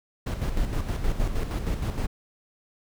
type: noise with tremolo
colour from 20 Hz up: brown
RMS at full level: -25 dBFS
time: 0.26-2.07 s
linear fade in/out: 10 ms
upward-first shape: square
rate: 6.4 Hz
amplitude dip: 50%
effects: none